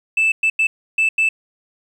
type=tone bursts at uneven times; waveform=sine; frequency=2637 Hz; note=E7; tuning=in tune; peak=-11 dBFS; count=5; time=0.17-0.32 / 0.43-0.5 / 0.59-0.67 / 0.98-1.09 / 1.18-1.29 s; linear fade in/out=5 ms; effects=tanh soft clip ceiling -11 dBFS + 8-bit